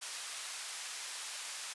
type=band-pass noise; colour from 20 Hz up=white; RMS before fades=-43 dBFS; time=0.01-1.74 s; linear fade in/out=20 ms; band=920 to 9700 Hz; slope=12 dB/octave; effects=resampled to 24000 Hz